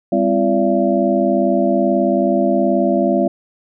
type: tone cluster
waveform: sine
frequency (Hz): 199.6 / 258.1 / 340.5 / 577 / 676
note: G3 / C4 / F4 / D5 / E5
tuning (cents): +32 / -23 / -44 / -31 / +43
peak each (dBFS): -19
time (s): 0.12-3.28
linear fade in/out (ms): 5
effects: none